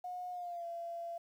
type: tone with pitch glide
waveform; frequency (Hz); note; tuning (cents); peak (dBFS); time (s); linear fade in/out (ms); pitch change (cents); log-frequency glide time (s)
sine; 722 to 681.5; F#5 to F5; -43 to -43; -39; 0.04-1.18; 5; -100; 0.31-0.65
effects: 11-bit